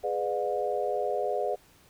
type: chord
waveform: sine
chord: G# diminished seventh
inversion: none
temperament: just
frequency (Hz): 415.3 / 498.4 / 598 / 717.6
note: G#4 / B4 / D5 / F5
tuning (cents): 0 / +16 / +31 / +47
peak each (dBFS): -32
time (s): 0.03-1.56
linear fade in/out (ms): 20
effects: pink hiss -59 dBFS RMS until 1.89 s